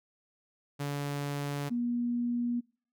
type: tone pair in turn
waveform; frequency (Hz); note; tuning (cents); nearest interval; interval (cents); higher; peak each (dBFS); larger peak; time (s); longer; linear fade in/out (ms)
sawtooth / sine; 143.2 / 240.1; D3 / B3; -43 / -49; major sixth; 894; second; -28; neither; 0.79-1.7 / 1.7-2.61; neither; 20
effects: noise-tail reverb RT60 0.5 s tail -26 dB re dry